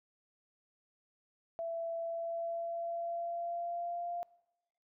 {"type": "tone with pitch glide", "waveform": "sine", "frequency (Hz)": [667, 695.3], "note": ["E5", "F5"], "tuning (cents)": [20, -8], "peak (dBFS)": -35, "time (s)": [1.59, 4.23], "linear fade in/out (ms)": 0, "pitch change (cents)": 72, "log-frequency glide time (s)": [1.96, 4.12], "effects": ["noise-tail reverb RT60 1.0 s tail -23 dB re dry"]}